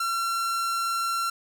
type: tone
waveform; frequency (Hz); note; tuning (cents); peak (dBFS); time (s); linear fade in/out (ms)
45% pulse; 1361; F6; -45; -25; 0-1.3; 5
effects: none